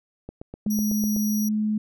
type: click train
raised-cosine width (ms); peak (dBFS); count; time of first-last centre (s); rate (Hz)
2; -22; 8; 0.29-1.164; 8.01
type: tone with pitch glide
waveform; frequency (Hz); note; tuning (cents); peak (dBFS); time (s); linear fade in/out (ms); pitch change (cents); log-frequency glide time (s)
sine; 211.9 to 213.6; G#3 to G#3; +35 to +49; -21; 0.66-1.78; 5; +14; 1.27-1.51
type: tone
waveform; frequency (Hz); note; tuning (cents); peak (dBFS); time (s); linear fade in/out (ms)
20% pulse; 5780; F#8; -41; -25; 0.7-1.49; 10
effects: none